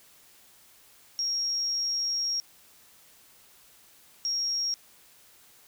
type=tone bursts at uneven times; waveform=sine; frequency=5588 Hz; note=F8; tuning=in tune; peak=-26 dBFS; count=2; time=1.19-2.4 / 4.25-4.74 s; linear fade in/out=0 ms; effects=white hiss -57 dBFS RMS until 5.67 s